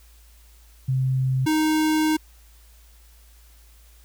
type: tone pair in turn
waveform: sine / square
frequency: 130.81 / 311.1 Hz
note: C3 / D#4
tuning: 0 / 0 cents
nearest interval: octave + minor third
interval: 1500 cents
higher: second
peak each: -19 dBFS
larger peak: neither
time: 0.88-1.46 / 1.46-2.17 s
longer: second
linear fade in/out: 10 ms
effects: added 56 Hz sine -49 dBFS peak until 4.04 s + white hiss -57 dBFS RMS until 4.04 s